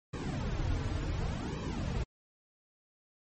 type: noise with flanger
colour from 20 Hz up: brown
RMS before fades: -34 dBFS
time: 0.13-2.04 s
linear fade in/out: 10 ms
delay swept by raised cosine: 1.4 to 5.6 ms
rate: 0.68 Hz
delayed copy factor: -1
effects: MP3 32 kbps